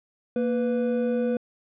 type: tone pair together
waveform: triangle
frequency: 233.1 / 494.4 Hz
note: A#3 / B4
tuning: 0 / +2 cents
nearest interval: octave + minor second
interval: 1302 cents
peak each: -23 dBFS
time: 0.36-1.37 s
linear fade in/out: 2 ms
effects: resampled to 8000 Hz

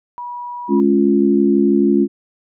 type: tone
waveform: sine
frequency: 970 Hz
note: B5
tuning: 31 cents flat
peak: -25 dBFS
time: 0.18-0.8 s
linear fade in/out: 0 ms
type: chord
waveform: sine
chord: Db major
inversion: second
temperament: equal with one note detuned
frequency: 210.7 / 277.2 / 349.2 Hz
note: Ab3 / Db4 / F4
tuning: +25 / 0 / 0 cents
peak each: -15 dBFS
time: 0.68-2.08 s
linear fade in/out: 50 ms
effects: none

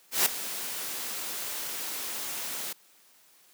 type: noise with ADSR envelope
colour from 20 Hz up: white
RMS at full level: -21 dBFS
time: 0.11-2.73 s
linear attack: 150 ms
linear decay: 5 ms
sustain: -14 dB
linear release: 7 ms
effects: white hiss -60 dBFS RMS until 3.53 s + high-pass 200 Hz 12 dB/octave

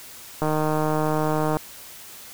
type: click train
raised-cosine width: 1 ms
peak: -10 dBFS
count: 178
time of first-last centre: 0.42-1.569 s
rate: 154 Hz
effects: white hiss -42 dBFS RMS until 2.33 s

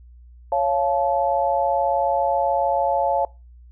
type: chord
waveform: sine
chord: Db augmented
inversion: none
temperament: just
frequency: 554.4 / 693 / 866.2 Hz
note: Db5 / F5 / A5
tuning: 0 / -14 / -27 cents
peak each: -22 dBFS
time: 0.52-3.25 s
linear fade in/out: 2 ms
effects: noise-tail reverb RT60 0.3 s tail -24 dB re dry + added 60 Hz sine -43 dBFS peak until 3.71 s

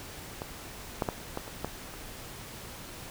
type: clicks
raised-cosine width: 1 ms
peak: -20 / -13 / -14 / -18 / -27 / -17 / -29 dBFS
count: 7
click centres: 0.419 / 1.022 / 1.088 / 1.374 / 1.479 / 1.646 / 1.939 s
effects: pink hiss -44 dBFS RMS until 3.1 s

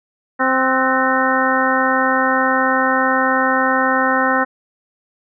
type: harmonic tone with a mistuned harmonic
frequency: 261.6 Hz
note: C4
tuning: in tune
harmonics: 1 / 2 / 3 / 4 / 5 / 6 / 7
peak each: -21 / -21 / -21 / -21 / -21 / -21 / -21 dBFS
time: 0.39-4.45 s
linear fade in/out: 20 ms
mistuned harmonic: 6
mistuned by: -67 cents
effects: none

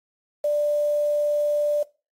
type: tone with quantisation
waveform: sine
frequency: 590 Hz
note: D5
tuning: 8 cents sharp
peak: -19 dBFS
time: 0.44-1.83 s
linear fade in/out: 5 ms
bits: 7
effects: noise-tail reverb RT60 0.3 s tail -20 dB re dry + AAC 48 kbps

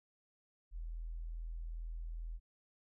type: tone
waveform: sine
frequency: 41.2 Hz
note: E1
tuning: in tune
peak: -40 dBFS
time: 0.71-2.4 s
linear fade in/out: 50 ms
effects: none

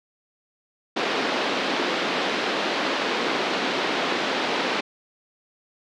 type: band-pass noise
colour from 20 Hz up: pink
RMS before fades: -25 dBFS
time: 0.96-4.81 s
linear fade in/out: 10 ms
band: 250 to 4300 Hz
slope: 24 dB/octave
effects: none

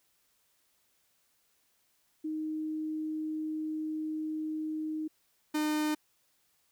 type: tone pair in turn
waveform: sine / 45% pulse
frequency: 311.3 / 304.2 Hz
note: D#4 / D#4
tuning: +1 / -39 cents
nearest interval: unison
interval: 40 cents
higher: first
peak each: -32 / -28 dBFS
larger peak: second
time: 2.24-5.08 / 5.54-5.95 s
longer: first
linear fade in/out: 10 ms
effects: white hiss -72 dBFS RMS until 6.71 s

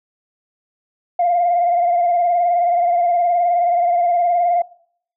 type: tone with vibrato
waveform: sine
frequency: 698.5 Hz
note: F5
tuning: in tune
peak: -12 dBFS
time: 1.19-4.62 s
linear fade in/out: 5 ms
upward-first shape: triangle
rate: 19 Hz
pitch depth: 53 cents each way
effects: noise-tail reverb RT60 0.6 s tail -21 dB re dry + tanh soft clip ceiling -9 dBFS

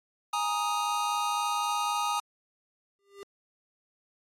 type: chord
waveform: square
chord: Ab suspended second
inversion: none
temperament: just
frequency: 830.6 / 934.4 / 1245.9 Hz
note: Ab5 / Bb5 / Eb6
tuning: 0 / +4 / +2 cents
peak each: -33 / -33 / -31 dBFS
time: 0.33-2.2 s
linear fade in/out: 5 ms
type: tone with exponential growth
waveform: square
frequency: 399.4 Hz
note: G4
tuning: 32 cents sharp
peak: -39 dBFS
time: 2.99-3.23 s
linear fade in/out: 0 ms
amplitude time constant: 52 ms
effects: low-pass 11000 Hz 12 dB/octave + AAC 48 kbps

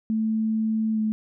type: tone with pitch glide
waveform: sine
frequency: 220 to 216.8 Hz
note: A3 to A3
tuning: 0 to -25 cents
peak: -21 dBFS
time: 0.1-1.12 s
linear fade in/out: 0 ms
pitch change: -25 cents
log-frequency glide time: 0.93-0.99 s
effects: none

